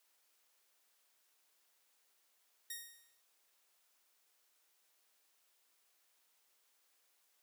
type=tone with exponential decay; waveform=5% pulse; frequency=1864.7 Hz; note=A#6; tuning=in tune; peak=-30 dBFS; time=2.7-3.21 s; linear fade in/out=5 ms; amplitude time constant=110 ms; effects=white hiss -75 dBFS RMS until 7.42 s + high-pass 400 Hz 12 dB/octave